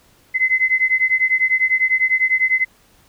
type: beating tone pair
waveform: sine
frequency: 2042 / 2052 Hz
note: C7 / C7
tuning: -43 / -34 cents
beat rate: 10 Hz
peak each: -17 dBFS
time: 0.34-2.65 s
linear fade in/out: 20 ms
effects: pink hiss -54 dBFS RMS until 3.08 s